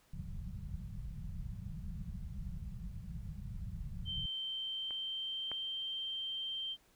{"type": "low-pass noise", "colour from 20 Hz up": "pink", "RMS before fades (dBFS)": -43, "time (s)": [0.13, 4.26], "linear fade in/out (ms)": 5, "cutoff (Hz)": 200, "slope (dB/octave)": 96}
{"type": "tone with pitch glide", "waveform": "sine", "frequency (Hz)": [3116, 3141], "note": ["G7", "G7"], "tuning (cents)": [-11, 3], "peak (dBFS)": -37, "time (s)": [4.05, 6.77], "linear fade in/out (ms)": 50, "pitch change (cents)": 14, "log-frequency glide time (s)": [4.36, 5.78]}
{"type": "clicks", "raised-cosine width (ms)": 0.5, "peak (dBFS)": [-36, -29], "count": 2, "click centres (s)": [4.908, 5.516]}
{"effects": ["pink hiss -69 dBFS RMS until 6.95 s"]}